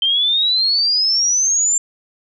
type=exponential sweep; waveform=sine; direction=up; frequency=3118 to 7360 Hz; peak=-13 dBFS; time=0.02-1.78 s; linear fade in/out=2 ms; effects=none